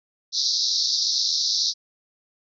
white band-pass noise, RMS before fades -23 dBFS, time 0.32-1.74 s, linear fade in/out 50 ms, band 3800 to 5800 Hz, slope 96 dB/octave, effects none

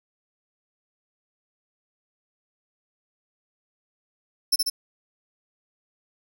sawtooth tone with echo, 5310 Hz, E8, 12 cents sharp, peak -14 dBFS, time 4.52-4.56 s, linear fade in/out 10 ms, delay 70 ms, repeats 2, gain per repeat -3 dB, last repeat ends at 4.7 s, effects none

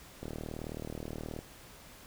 click train, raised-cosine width 2 ms, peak -26 dBFS, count 46, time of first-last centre 0.23-1.39 s, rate 38.8 Hz, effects pink hiss -53 dBFS RMS until 2.06 s

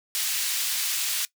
pink high-pass noise, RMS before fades -27 dBFS, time 0.15-1.25 s, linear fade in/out 0 ms, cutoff 3100 Hz, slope 12 dB/octave, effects noise-tail reverb RT60 0.1 s tail -19 dB re dry

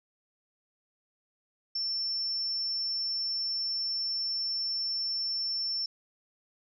sine tone, 5390 Hz, E8, 38 cents sharp, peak -29 dBFS, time 1.75-5.86 s, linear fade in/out 5 ms, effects none

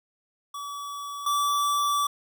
square tone pair in turn, 1143 / 1156.9 Hz, D6 / D6, -47 / -26 cents, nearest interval unison, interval 21 cents, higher second, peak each -34 / -23 dBFS, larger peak second, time 0.54-1.26 / 1.26-2.07 s, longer second, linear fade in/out 5 ms, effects none

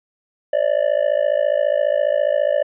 triangle tone with amplitude modulation, 587.3 Hz, D5, in tune, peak -9 dBFS, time 0.53-2.63 s, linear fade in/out 5 ms, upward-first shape sine, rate 54.7 Hz, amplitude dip 100%, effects resampled to 8000 Hz

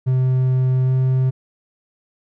triangle tone with pitch glide, 129 to 130.05 Hz, C3 to C3, -24 to -10 cents, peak -12 dBFS, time 0.06-1.31 s, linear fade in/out 20 ms, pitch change +14 cents, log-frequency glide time 0.83-0.92 s, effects none

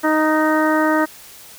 harmonic tone with a mistuned harmonic, 311.1 Hz, D#4, in tune, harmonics 1 / 2 / 3 / 4 / 5 / 6, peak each -17 / -20 / -22 / -23 / -24 / -25 dBFS, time 0.03-1.06 s, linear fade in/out 20 ms, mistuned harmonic 5, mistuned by -19 cents, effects white hiss -41 dBFS RMS until 1.58 s

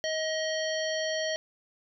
harmonic tone, 631 Hz, D#5, 24 cents sharp, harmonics 1 / 3 / 5 / 7 / 9, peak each -30 / -35 / -37 / -38 / -40 dBFS, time 0.04-1.36 s, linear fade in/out 0 ms, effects none

